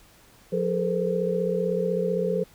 sine tone cluster, 178.8 / 421.8 / 457.6 / 512 Hz, F3 / G#4 / A#4 / C5, +41 / +27 / -32 / -38 cents, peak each -28 dBFS, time 0.52-2.44 s, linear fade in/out 10 ms, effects pink hiss -55 dBFS RMS until 2.54 s

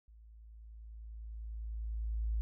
sine tone with level ramp, 55 Hz, A1, in tune, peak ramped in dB -55 to -30 dBFS, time 0.08-2.41 s, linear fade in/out 0 ms, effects none

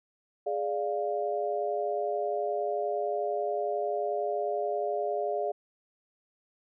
sine chord, D diminished, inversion second, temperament equal, 415.3 / 587.3 / 698.5 Hz, Ab4 / D5 / F5, 0 / 0 / 0 cents, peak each -32 dBFS, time 0.46-5.52 s, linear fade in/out 10 ms, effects none

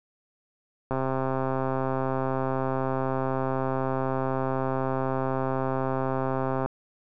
click train, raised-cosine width 1 ms, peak -14 dBFS, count 760, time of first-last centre 0.91-6.66 s, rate 132 Hz, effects none

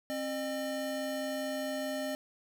square tone pair together, 266.7 / 607.4 Hz, C4 / D#5, +33 / -42 cents, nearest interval octave + major second, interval 1425 cents, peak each -38 / -36 dBFS, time 0.1-2.15 s, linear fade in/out 0 ms, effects none

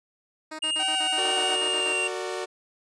10% pulse tone bursts, 312.1 Hz, D#4, 5 cents sharp, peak -26 dBFS, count 12, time 0.51-1.933 s, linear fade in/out 10 ms, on 81 ms, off 41 ms
square tone with pitch glide, 2836 to 2771 Hz, F7 to F7, +26 to -14 cents, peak -25 dBFS, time 0.62-2.08 s, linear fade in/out 10 ms, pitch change -40 cents, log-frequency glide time 1.66-1.93 s
sawtooth tone with vibrato, 759 Hz, F#5, 44 cents sharp, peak -25 dBFS, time 0.79-1.56 s, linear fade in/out 10 ms, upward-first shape square, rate 2.6 Hz, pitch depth 14 cents each way
sawtooth chord, Gb augmented, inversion none, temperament equal with one note detuned, 370 / 456.6 / 587.3 Hz, Gb4 / Bb4 / D5, 0 / -36 / 0 cents, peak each -28 / -31 / -32 dBFS, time 1.17-2.46 s, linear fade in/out 20 ms
effects resampled to 22050 Hz

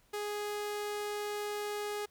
sawtooth tone, 415.3 Hz, G#4, in tune, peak -31 dBFS, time 0.13-2.06 s, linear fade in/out 10 ms, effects pink hiss -68 dBFS RMS until 2.1 s

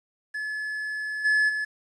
triangle tone with level steps, 1716 Hz, A6, 44 cents flat, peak -27 / -17 / -24 dBFS, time 0.34-1.65 s, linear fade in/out 10 ms, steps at 1.24 / 1.48 s, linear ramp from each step 20 ms, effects resampled to 24000 Hz + 9-bit

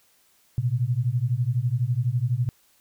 sine beating tone pair, 116.54 / 128.54 Hz, A#2 / C3, 0 / -30 cents, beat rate 12 Hz, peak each -24 / -24 dBFS, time 0.58-2.49 s, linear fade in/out 0 ms, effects white hiss -62 dBFS RMS until 2.8 s

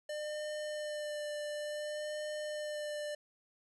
square tone with vibrato, 599 Hz, D5, 34 cents sharp, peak -38 dBFS, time 0.09-3.15 s, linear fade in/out 5 ms, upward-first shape sine, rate 0.57 Hz, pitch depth 16 cents each way, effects resampled to 24000 Hz + 11-bit

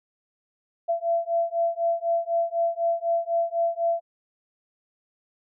sine beating tone pair, 673 / 677 Hz, E5 / E5, +36 / +46 cents, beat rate 4 Hz, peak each -25 dBFS, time 0.88-4.01 s, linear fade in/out 20 ms, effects none

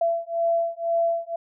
sine beating tone pair, 672 / 674 Hz, E5 / E5, +33 / +38 cents, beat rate 2 Hz, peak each -24 dBFS, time 0.01-1.36 s, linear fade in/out 5 ms, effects none

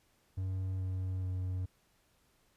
triangle tone with pitch steps, 94.2 / 93.23 / 92.26 Hz, F#2 / F#2 / F#2, +32 / +14 / -4 cents, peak -31 dBFS, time 0.37-1.66 s, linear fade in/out 10 ms, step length 430 ms, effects pink hiss -71 dBFS RMS until 2.56 s + resampled to 32000 Hz

